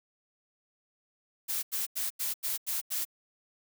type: noise bursts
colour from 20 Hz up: blue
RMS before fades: -32 dBFS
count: 7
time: 1.48-3.052 s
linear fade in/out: 20 ms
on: 150 ms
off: 87 ms
effects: none